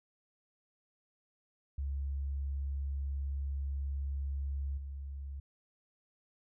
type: tone with level steps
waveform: sine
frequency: 69.3 Hz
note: C#2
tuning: in tune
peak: -33 / -39 dBFS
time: 1.78-5.4 s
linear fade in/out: 5 ms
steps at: 4.77 s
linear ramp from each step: 10 ms
effects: none